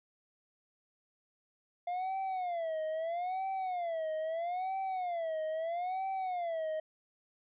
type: tone with vibrato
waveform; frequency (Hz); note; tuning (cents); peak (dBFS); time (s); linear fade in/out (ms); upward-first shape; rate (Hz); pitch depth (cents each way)
triangle; 695; F5; -9; -31; 1.87-6.8; 5; sine; 0.77; 180
effects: resampled to 8000 Hz